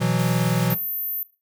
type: chord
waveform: square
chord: B suspended fourth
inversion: none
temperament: equal with one note detuned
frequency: 123.47 / 164.81 / 183.93 Hz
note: B2 / E3 / F#3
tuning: 0 / 0 / -10 cents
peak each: -24 dBFS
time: 0-0.75 s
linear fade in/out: 20 ms
type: noise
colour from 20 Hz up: white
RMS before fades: -37 dBFS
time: 0.19-0.68 s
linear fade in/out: 2 ms
type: tone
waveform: sine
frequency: 13450 Hz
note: G#9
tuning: 21 cents sharp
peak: -24 dBFS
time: 0.7-1.23 s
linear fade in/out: 2 ms
effects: noise-tail reverb RT60 0.3 s tail -18 dB re dry